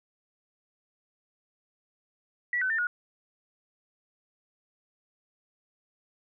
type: tone with pitch steps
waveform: sine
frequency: 1945 / 1516 / 1796 / 1447 Hz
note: B6 / F#6 / A6 / F#6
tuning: -27 / +42 / +35 / -39 cents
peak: -25 dBFS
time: 2.53-2.87 s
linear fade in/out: 2 ms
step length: 85 ms
effects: none